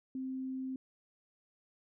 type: tone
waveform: sine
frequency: 261.6 Hz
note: C4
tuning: in tune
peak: -36 dBFS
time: 0.15-0.76 s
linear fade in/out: 2 ms
effects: none